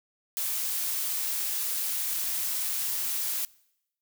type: noise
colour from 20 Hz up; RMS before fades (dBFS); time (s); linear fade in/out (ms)
blue; -30; 0.37-3.45; 0
effects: noise-tail reverb RT60 0.8 s tail -23 dB re dry